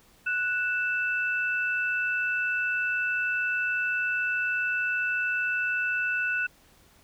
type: tone pair together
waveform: sine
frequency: 1477.5 / 2644 Hz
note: F#6 / E7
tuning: -3 / +5 cents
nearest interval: minor seventh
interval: 1008 cents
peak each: -26 / -30 dBFS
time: 0.26-6.47 s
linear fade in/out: 10 ms
effects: pink hiss -59 dBFS RMS until 7.03 s